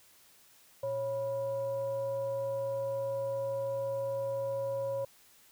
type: tone with frequency modulation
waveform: sine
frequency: 549 Hz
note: C#5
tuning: 17 cents flat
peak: -31 dBFS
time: 0.83-5.05 s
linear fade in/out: 5 ms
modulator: 431 Hz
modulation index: 0.41
effects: white hiss -61 dBFS RMS until 5.51 s